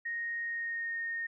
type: tone with pitch glide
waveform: sine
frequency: 1864.7 to 1845.4 Hz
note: A#6 to A#6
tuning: 0 to -18 cents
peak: -33 dBFS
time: 0.05-1.27 s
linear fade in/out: 10 ms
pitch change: -18 cents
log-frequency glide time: 0.44-0.98 s
effects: none